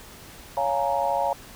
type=chord; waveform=sine; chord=Bb minor seventh; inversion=first; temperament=just; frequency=559.4 / 699.2 / 839.1 / 932.3 Hz; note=Db5 / F5 / Ab5 / Bb5; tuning=+16 / +2 / +18 / 0 cents; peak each=-27 dBFS; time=0.57-1.33 s; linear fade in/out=2 ms; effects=pink hiss -45 dBFS RMS until 1.55 s